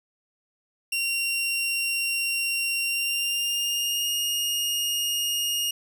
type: tone with pitch glide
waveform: sawtooth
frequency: 2756 to 2850 Hz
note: F7 to F7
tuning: -24 to +34 cents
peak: -21 dBFS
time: 0.92-5.71 s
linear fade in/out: 5 ms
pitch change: +58 cents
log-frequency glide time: 2.82-4.09 s
effects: none